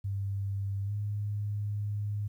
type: tone with pitch glide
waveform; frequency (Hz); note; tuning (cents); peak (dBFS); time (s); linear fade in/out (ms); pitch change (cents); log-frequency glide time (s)
sine; 98.9 to 103.4; G2 to G#2; +16 to -7; -30; 0.04-2.28; 10; +77; 0.85-0.92
effects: 11-bit